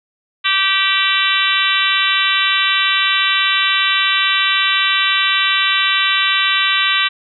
harmonic tone with a mistuned harmonic, 388.3 Hz, G4, 16 cents flat, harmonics 3 / 4 / 5 / 6 / 7 / 8 / 9 / 10, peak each -21 / -21 / -21 / -21 / -21 / -21 / -21 / -21 dBFS, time 0.44-7.09 s, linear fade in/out 20 ms, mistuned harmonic 8, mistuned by -29 cents, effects none

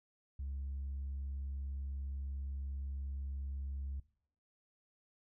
triangle tone with tanh clipping, 68.6 Hz, C#2, 17 cents flat, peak -39 dBFS, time 0.39-4 s, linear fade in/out 5 ms, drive 6 dB, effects noise-tail reverb RT60 0.6 s tail -19 dB re dry

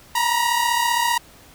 sawtooth tone pair together, 932.3 / 967.6 Hz, A#5 / B5, 0 / -36 cents, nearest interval minor second, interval 64 cents, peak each -17 dBFS, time 0.15-1.18 s, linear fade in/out 5 ms, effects pink hiss -48 dBFS RMS until 1.54 s

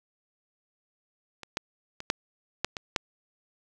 clicks, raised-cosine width 0.2 ms, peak -23 / -11 / -21 / -6 / -8 / -17 / -7 dBFS, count 7, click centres 1.433 / 1.571 / 2.004 / 2.101 / 2.646 / 2.768 / 2.962 s, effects none

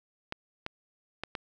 clicks, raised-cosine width 0.3 ms, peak -18 dBFS, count 4, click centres 0.324 / 0.664 / 1.236 / 1.352 s, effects none

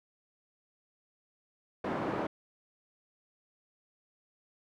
pink band-pass noise, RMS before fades -34 dBFS, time 1.84-2.27 s, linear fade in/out 5 ms, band 220 to 1100 Hz, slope 12 dB/octave, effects none

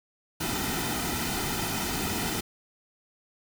pink noise with comb filter, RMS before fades -30 dBFS, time 0.4-2.41 s, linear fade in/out 10 ms, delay 1.8 ms, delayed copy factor -0.65, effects none

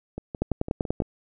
two click trains, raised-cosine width 2 ms, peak -10 / -19 dBFS, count 7 / 6, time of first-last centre 0.42-1.003 / 0.18-1.02 s, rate 10.3 / 5.95 Hz, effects none

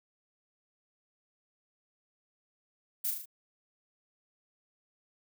violet noise with echo, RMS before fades -32 dBFS, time 3.04-3.11 s, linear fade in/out 10 ms, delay 37 ms, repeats 4, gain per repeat -4 dB, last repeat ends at 3.258 s, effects none

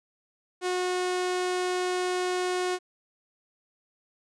sawtooth tone, 363.5 Hz, F#4, 31 cents flat, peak -22 dBFS, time 0.61-2.79 s, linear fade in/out 50 ms, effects resampled to 22050 Hz + 10-bit

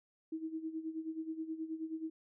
sine tone with tremolo, 320 Hz, D#4, 49 cents sharp, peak -35 dBFS, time 0.32-2.1 s, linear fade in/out 5 ms, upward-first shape sine, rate 9.4 Hz, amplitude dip 75%, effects none

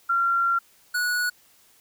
sine / square tone pair in turn, 1375 / 1465.7 Hz, F6 / F#6, -27 / -17 cents, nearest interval minor second, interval 110 cents, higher second, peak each -19 / -23 dBFS, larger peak first, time 0.09-0.59 / 0.94-1.3 s, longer first, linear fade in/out 10 ms, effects white hiss -58 dBFS RMS until 1.8 s

